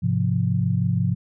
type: chord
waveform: sine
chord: F minor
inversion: first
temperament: just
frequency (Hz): 104.77 / 130.96 / 174.61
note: Ab2 / C3 / F3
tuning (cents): +16 / +2 / 0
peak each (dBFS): -23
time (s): 0.02-1.15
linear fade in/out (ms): 20
effects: none